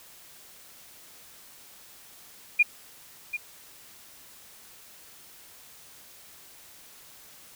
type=tone with echo; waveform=sine; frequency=2424 Hz; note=D#7; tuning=46 cents flat; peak=-15 dBFS; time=2.59-2.63 s; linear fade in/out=10 ms; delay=740 ms; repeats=1; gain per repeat=-12 dB; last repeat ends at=3.37 s; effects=white hiss -51 dBFS RMS until 7.55 s